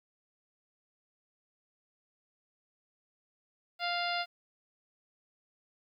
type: harmonic tone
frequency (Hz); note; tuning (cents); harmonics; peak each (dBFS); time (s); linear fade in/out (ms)
698.5; F5; 0; 1 / 2 / 3 / 4 / 5 / 6 / 7; -34 / -37 / -39 / -40 / -41 / -42 / -42; 3.79-4.26; 50
effects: 11-bit